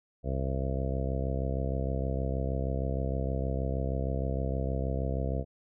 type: harmonic tone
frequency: 66.4 Hz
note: C2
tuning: 26 cents sharp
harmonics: 1 / 2 / 3 / 4 / 5 / 6 / 7 / 8 / 9 / 10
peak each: -31 / -34 / -39 / -41 / -44 / -45 / -40 / -40 / -47 / -41 dBFS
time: 0.23-5.45 s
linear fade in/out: 50 ms
effects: none